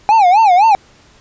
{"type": "tone with vibrato", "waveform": "triangle", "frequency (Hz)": 800, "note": "G5", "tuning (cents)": 35, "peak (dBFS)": -4, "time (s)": [0.09, 0.75], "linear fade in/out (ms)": 0, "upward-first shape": "sine", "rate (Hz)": 3.9, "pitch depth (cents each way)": 220, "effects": ["pink hiss -47 dBFS RMS until 1.2 s", "resampled to 16000 Hz"]}